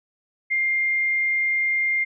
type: tone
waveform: sine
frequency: 2110 Hz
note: C7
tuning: 14 cents sharp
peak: -19 dBFS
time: 0.5-2.05 s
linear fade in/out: 20 ms
effects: none